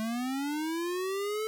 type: linear sweep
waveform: square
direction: up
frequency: 216.3 to 440 Hz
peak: -31 dBFS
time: 0-1.47 s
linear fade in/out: 0 ms
effects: none